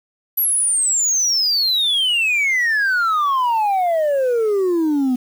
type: exponential sweep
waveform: sine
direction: down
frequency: 11980 to 245.8 Hz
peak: -12 dBFS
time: 0.37-5.16 s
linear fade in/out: 10 ms
effects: tanh soft clip ceiling -14 dBFS + 7-bit